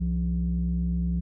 sine tone pair together, 64.84 / 173.6 Hz, C2 / F3, -15 / -10 cents, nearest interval octave + perfect fourth, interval 1705 cents, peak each -25 dBFS, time 0-1.21 s, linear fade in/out 20 ms, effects tanh soft clip ceiling -18 dBFS

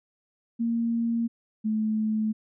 sine tone pair in turn, 231.8 / 216.8 Hz, A#3 / A3, -10 / -25 cents, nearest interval minor second, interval 115 cents, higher first, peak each -23 / -23 dBFS, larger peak neither, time 0.59-1.28 / 1.64-2.33 s, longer neither, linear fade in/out 20 ms, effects none

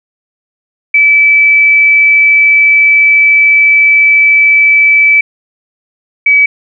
sine tone pair in turn, 2307 / 2282 Hz, D7 / C#7, -31 / +50 cents, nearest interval unison, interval 19 cents, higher first, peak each -3 dBFS, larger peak neither, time 0.94-5.21 / 6.26-6.46 s, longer first, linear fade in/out 5 ms, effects none

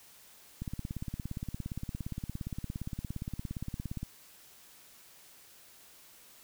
click train, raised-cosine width 5 ms, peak -24 dBFS, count 60, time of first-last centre 0.62-4.03 s, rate 17.3 Hz, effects white hiss -57 dBFS RMS until 6.43 s

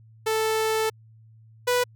sawtooth tone pair in turn, 439.8 / 492.6 Hz, A4 / B4, -1 / -5 cents, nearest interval major second, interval 196 cents, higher second, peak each -18 / -16 dBFS, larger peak second, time 0.26-0.9 / 1.67-1.84 s, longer first, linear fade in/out 10 ms, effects added 111 Hz sine -49 dBFS peak until 1.95 s

